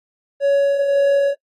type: tone with tremolo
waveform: triangle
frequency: 560 Hz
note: C#5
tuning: 18 cents sharp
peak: -10 dBFS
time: 0.4-1.35 s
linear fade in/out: 50 ms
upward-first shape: triangle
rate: 1.8 Hz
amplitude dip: 30%
effects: noise-tail reverb RT60 0.1 s tail -24 dB re dry + AAC 32 kbps